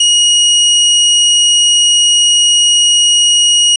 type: tone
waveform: sawtooth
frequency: 2889 Hz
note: F#7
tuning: 42 cents flat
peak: -3 dBFS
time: 0-3.76 s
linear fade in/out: 5 ms
effects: resampled to 22050 Hz + 7-bit